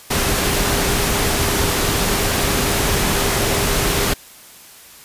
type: tone in noise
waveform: sine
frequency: 402.4 Hz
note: G4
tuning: 45 cents sharp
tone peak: -27 dBFS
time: 0.1-4.14 s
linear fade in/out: 10 ms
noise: pink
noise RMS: -18 dBFS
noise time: 0.1-4.14 s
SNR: -12 dB
effects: white hiss -42 dBFS RMS until 5.04 s + resampled to 32000 Hz